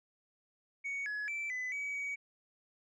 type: tone with pitch steps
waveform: sine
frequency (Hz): 2232 / 1691 / 2330 / 2008 / 2274 / 2261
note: C#7 / G#6 / D7 / B6 / C#7 / C#7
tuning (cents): +11 / +31 / -14 / +28 / +44 / +34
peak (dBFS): -33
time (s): 0.84-2.16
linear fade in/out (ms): 20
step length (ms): 220
effects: tanh soft clip ceiling -34 dBFS

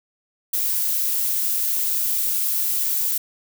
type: noise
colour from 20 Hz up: violet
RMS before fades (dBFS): -22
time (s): 0.53-3.18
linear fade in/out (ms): 5
effects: none

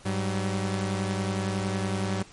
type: tone pair together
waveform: sawtooth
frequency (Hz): 100.42 / 190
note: G2 / F#3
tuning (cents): +42 / +46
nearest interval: major seventh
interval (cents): 1104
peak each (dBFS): -25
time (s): 0.05-2.23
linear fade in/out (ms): 10
effects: pink hiss -51 dBFS RMS until 2.32 s + MP3 48 kbps

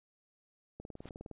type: click train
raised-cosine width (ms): 2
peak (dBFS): -32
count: 11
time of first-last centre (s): 0.8-1.313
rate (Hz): 19.5
type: noise with exponential growth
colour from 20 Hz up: pink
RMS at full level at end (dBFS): -49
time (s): 0.96-1.09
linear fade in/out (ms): 1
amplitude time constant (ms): 28
effects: resampled to 8000 Hz

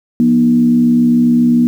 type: tone with frequency modulation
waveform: sine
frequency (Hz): 240.7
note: B3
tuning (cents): -44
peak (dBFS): -7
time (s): 0.2-1.67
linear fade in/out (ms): 0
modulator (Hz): 67.4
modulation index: 0.53
effects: 7-bit

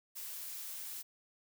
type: noise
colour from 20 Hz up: blue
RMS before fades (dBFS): -44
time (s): 0.15-1.03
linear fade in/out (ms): 20
effects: none

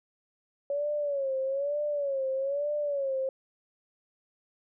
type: tone with vibrato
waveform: sine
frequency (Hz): 560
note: C#5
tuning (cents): +18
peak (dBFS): -27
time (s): 0.7-3.29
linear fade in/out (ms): 2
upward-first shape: sine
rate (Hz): 1.1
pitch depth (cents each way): 100
effects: none

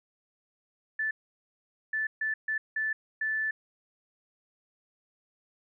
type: tone bursts at uneven times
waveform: sine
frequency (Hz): 1752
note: A6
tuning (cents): -8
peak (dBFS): -27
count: 6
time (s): 0.99-1.11 / 1.93-2.07 / 2.21-2.34 / 2.48-2.58 / 2.76-2.93 / 3.21-3.51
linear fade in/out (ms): 5
effects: none

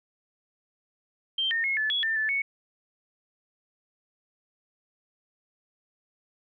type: tone with pitch steps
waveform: sine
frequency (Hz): 3147 / 1830 / 2167 / 1736 / 3364 / 1792 / 1746 / 2216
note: G7 / A#6 / C#7 / A6 / G#7 / A6 / A6 / C#7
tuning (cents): +6 / -32 / -40 / -24 / +22 / +31 / -14 / -1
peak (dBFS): -24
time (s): 1.38-2.42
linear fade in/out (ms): 5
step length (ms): 130
effects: none

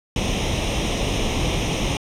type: noise with comb filter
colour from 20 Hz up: pink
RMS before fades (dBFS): -22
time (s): 0.16-1.97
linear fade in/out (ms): 2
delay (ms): 0.33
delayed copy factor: +0.75
effects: low-pass 6000 Hz 12 dB/octave

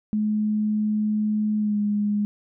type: tone with pitch glide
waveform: sine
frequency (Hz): 212.6 to 207.1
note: G#3 to G#3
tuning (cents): +41 to -5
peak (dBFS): -20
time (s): 0.13-2.25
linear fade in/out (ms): 0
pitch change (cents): -46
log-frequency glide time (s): 1.58-1.78
effects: none

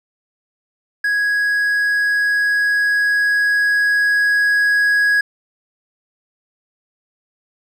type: tone with level ramp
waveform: triangle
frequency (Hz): 1661.2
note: G#6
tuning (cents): 0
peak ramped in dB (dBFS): -13 to -10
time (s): 1.04-5.21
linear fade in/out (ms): 5
effects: none

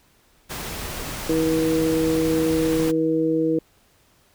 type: noise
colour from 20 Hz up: pink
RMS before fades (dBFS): -31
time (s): 0.49-2.92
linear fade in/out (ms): 20
type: harmonic tone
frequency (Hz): 160.3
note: E3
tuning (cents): -48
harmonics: 1 / 2 / 3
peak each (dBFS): -30 / -20 / -22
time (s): 1.29-3.59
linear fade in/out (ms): 5
effects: pink hiss -59 dBFS RMS until 4.34 s

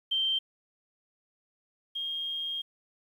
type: tone pair in turn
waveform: sine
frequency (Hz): 3136 / 3232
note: G7 / G#7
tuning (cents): 0 / -48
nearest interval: minor second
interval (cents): 52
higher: second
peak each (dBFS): -25 / -31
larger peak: first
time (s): 0.11-0.39 / 1.95-2.62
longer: second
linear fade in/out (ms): 10
effects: 10-bit

